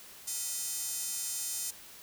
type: tone with high-pass filter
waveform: square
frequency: 280.2 Hz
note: C#4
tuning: 19 cents sharp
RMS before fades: -36 dBFS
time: 0.27-1.71 s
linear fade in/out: 10 ms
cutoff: 7400 Hz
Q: 1.6
effects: white hiss -51 dBFS RMS until 2.02 s